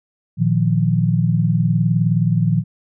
sine chord, Bb suspended fourth, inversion none, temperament just, 116.54 / 155.39 / 174.81 Hz, Bb2 / Eb3 / F3, 0 / -2 / +2 cents, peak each -18 dBFS, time 0.37-2.64 s, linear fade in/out 50 ms, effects none

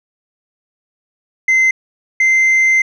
sine tone pair in turn, 2067 / 2078 Hz, C7 / C7, -22 / -12 cents, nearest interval unison, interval 10 cents, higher second, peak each -6 dBFS, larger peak neither, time 1.48-1.71 / 2.2-2.82 s, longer second, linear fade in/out 5 ms, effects tanh soft clip ceiling -8 dBFS

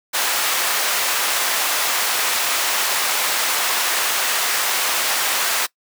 pink high-pass noise, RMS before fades -20 dBFS, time 0.13-5.67 s, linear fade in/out 20 ms, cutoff 910 Hz, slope 12 dB/octave, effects noise-tail reverb RT60 0.1 s tail -22 dB re dry

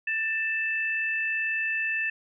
sine tone pair together, 1779.2 / 2637 Hz, A6 / E7, +19 / 0 cents, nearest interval perfect fifth, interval 681 cents, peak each -28 dBFS, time 0.07-2.1 s, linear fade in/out 5 ms, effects none

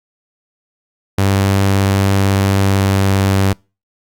sawtooth tone with pitch glide, 98 to 97.15 Hz, G2 to G2, 0 to -15 cents, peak -7 dBFS, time 1.18-3.53 s, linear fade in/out 5 ms, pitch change -15 cents, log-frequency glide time 2.36-3.37 s, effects noise-tail reverb RT60 0.3 s tail -26 dB re dry + Opus 48 kbps

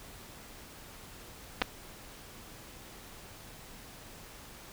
clicks, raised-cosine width 0.3 ms, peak -11 dBFS, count 2, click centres 1.617 / 1.621 s, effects pink hiss -50 dBFS RMS until 4.72 s

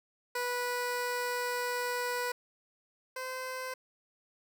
15% pulse tone pair in turn, 490.6 / 515.1 Hz, B4 / C5, -12 / -27 cents, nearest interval minor second, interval 85 cents, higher second, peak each -25 / -30 dBFS, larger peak first, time 0.35-2.32 / 3.16-3.74 s, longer first, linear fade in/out 5 ms, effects none

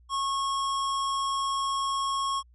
square tone, 1094 Hz, C#6, 23 cents flat, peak -27 dBFS, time 0.09-2.43 s, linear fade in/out 50 ms, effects added 60 Hz sine -54 dBFS peak until 2.54 s + resampled to 24000 Hz

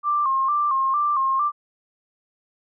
sine tone with vibrato, 1123 Hz, C#6, 22 cents sharp, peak -18 dBFS, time 0.03-1.52 s, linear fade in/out 50 ms, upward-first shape square, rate 2.2 Hz, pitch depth 85 cents each way, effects none

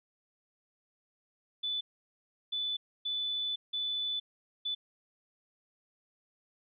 sine tone bursts at uneven times, 3488 Hz, A7, 16 cents flat, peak -31 dBFS, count 5, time 1.63-1.81 / 2.52-2.77 / 3.05-3.56 / 3.73-4.2 / 4.65-4.75 s, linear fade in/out 10 ms, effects none

